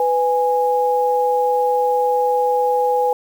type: tone pair together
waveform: sine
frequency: 497.9 / 827 Hz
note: B4 / G#5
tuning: +14 / -8 cents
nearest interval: major sixth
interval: 878 cents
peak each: -17 dBFS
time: 0-3.13 s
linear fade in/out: 2 ms
effects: 7-bit